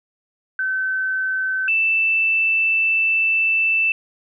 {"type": "tone pair in turn", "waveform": "sine", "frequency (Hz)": [1531, 2652], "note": ["G6", "E7"], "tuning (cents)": [-41, 10], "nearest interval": "minor seventh", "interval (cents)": 951, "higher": "second", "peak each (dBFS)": [-19, -15], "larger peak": "second", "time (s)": [[0.59, 1.68], [1.68, 3.92]], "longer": "second", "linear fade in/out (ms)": 2, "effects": []}